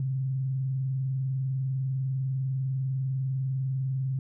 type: tone with vibrato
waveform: sine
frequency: 132.1 Hz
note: C3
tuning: 17 cents sharp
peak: -26 dBFS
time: 0-4.19 s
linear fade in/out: 2 ms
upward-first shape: sine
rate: 20 Hz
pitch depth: 85 cents each way
effects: none